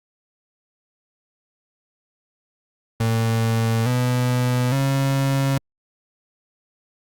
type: tone with pitch steps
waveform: 35% pulse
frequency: 113.5 / 124.49 / 136.54 Hz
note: A#2 / B2 / C#3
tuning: -46 / +14 / -26 cents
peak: -16 dBFS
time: 3-5.58 s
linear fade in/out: 5 ms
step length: 860 ms
effects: Opus 48 kbps